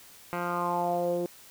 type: tone with low-pass filter sweep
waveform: 10% pulse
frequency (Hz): 175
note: F3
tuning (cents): +4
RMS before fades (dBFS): -29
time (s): 0.33-1.26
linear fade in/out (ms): 0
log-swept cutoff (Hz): 1800 to 410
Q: 4.2
effects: white hiss -52 dBFS RMS until 1.5 s